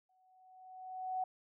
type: tone with exponential growth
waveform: sine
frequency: 746 Hz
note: F#5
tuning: 14 cents sharp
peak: -32 dBFS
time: 0.09-1.24 s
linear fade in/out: 5 ms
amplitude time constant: 250 ms
effects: none